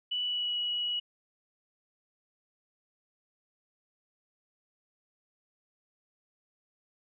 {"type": "tone with pitch glide", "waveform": "sine", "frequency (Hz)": [2960, 2923], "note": ["F#7", "F#7"], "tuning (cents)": [0, -22], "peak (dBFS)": -29, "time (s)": [0.11, 1], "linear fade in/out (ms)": 10, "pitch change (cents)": -22, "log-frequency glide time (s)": [0.23, 0.53], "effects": []}